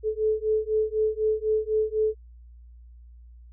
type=beating tone pair; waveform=sine; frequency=431.4 / 435.4 Hz; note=A4 / A4; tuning=-34 / -18 cents; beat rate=4 Hz; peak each=-25 dBFS; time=0.03-2.15 s; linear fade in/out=50 ms; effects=added 59 Hz sine -45 dBFS peak until 3.52 s